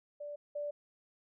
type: tone pair in turn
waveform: sine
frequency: 585 / 585 Hz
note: D5 / D5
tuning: -7 / -7 cents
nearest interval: unison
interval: 0 cents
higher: neither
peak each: -40 / -35 dBFS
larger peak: second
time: 0.2-0.36 / 0.55-0.71 s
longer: neither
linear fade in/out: 10 ms
effects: none